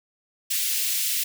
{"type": "high-pass noise", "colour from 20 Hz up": "white", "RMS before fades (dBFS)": -25, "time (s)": [0.5, 1.24], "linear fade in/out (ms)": 10, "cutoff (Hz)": 2200, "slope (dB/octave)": 24, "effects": []}